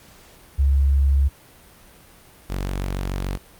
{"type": "tone pair in turn", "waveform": ["sine", "sawtooth"], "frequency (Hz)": [69, 46.99], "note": ["C#2", "F#1"], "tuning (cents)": [-7, 28], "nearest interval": "perfect fifth", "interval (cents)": 665, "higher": "first", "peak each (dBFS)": [-14, -20], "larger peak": "first", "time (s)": [[0.58, 1.29], [2.49, 3.38]], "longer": "second", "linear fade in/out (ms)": 20, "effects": ["pink hiss -49 dBFS RMS until 3.59 s", "Opus 48 kbps"]}